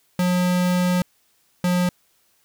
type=tone pair in turn; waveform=square; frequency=179.8 / 178.88 Hz; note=F#3 / F3; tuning=-49 / +42 cents; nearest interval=unison; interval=9 cents; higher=first; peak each=-18 dBFS; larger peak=neither; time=0.19-1.02 / 1.64-1.89 s; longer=first; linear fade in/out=2 ms; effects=white hiss -63 dBFS RMS until 2.44 s